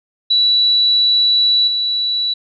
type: tone with level steps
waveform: sine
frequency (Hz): 3938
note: B7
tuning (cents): -6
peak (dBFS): -10 / -15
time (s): 0.3-2.34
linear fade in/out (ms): 10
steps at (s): 1.67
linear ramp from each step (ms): 10
effects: none